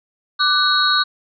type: tone cluster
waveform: sine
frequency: 1180 / 1495 / 3868 / 4283 Hz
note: D6 / F#6 / B7 / C8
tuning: +8 / +17 / -37 / +40 cents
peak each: -19 dBFS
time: 0.39-1.04 s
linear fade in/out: 20 ms
effects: none